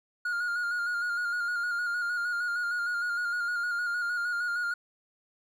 triangle tone with vibrato, 1425 Hz, F6, 34 cents sharp, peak -26 dBFS, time 0.25-4.74 s, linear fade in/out 5 ms, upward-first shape square, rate 6.5 Hz, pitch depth 29 cents each way, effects none

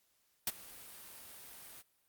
white noise with ADSR envelope, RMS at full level -31 dBFS, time 0.47-1.83 s, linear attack 4 ms, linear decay 32 ms, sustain -21 dB, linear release 33 ms, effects white hiss -75 dBFS RMS until 2.08 s + Opus 48 kbps

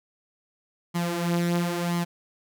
sawtooth tone with flanger, 172.7 Hz, F3, 19 cents flat, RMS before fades -26 dBFS, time 0.94-2.05 s, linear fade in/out 20 ms, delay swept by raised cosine 0.95 to 6.35 ms, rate 0.98 Hz, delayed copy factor +0.6, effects none

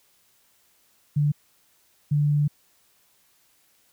sine tone bursts at uneven times, 146.83 Hz, D3, in tune, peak -18 dBFS, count 2, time 1.16-1.32 / 2.11-2.48 s, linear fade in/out 10 ms, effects white hiss -63 dBFS RMS until 3.92 s

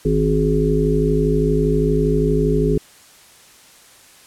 harmonic tone, 52.5 Hz, G#1, 19 cents sharp, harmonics 1 / 3 / 5 / 7 / 8, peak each -21 / -19 / -22 / -23 / -19 dBFS, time 0.05-2.78 s, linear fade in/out 5 ms, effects white hiss -47 dBFS RMS until 4.26 s + low-pass 11000 Hz 12 dB/octave

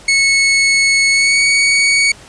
sawtooth tone with pitch glide, 2200 to 2238 Hz, C#7 to C#7, -14 to +16 cents, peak -6 dBFS, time 0.08-2.12 s, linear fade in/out 5 ms, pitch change +30 cents, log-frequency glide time 1.11-1.42 s, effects pink hiss -39 dBFS RMS until 2.28 s + resampled to 22050 Hz

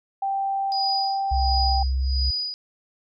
sine tone, 784 Hz, G5, in tune, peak -22 dBFS, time 0.22-1.83 s, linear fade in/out 5 ms
sine tone with tremolo, 4933 Hz, D#8, 16 cents flat, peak -23 dBFS, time 0.72-2.54 s, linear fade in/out 0 ms, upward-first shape sine, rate 1.4 Hz, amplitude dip 95%
sine tone with pitch glide, 65.41 to 65.94 Hz, C2 to C2, 0 to +14 cents, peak -20 dBFS, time 1.31-2.31 s, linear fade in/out 10 ms, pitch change +14 cents, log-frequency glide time 1.88-2.17 s
effects none

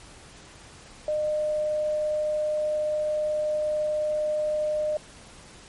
sine tone, 608 Hz, D#5, 40 cents flat, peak -23 dBFS, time 1.08-4.97 s, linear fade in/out 2 ms, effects pink hiss -48 dBFS RMS until 5.68 s + MP3 48 kbps

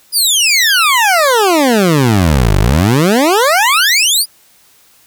20% pulse exponential two-way sweep, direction down then up, 5060 to 46.25 to 5060 Hz, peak -3 dBFS, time 0.12-4.26 s, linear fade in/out 50 ms, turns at 2.57 s, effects white hiss -48 dBFS RMS until 5.06 s

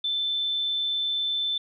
sine tone, 3532 Hz, A7, 6 cents sharp, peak -24 dBFS, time 0.04-1.58 s, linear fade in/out 5 ms, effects none

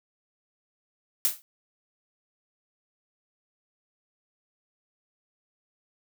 blue noise with exponential decay, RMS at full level -20 dBFS, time 1.25-1.42 s, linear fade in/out 0 ms, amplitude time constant 36 ms, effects none

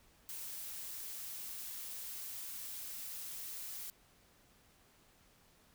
blue noise, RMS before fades -45 dBFS, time 0.29-3.9 s, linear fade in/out 0 ms, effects pink hiss -67 dBFS RMS until 5.74 s

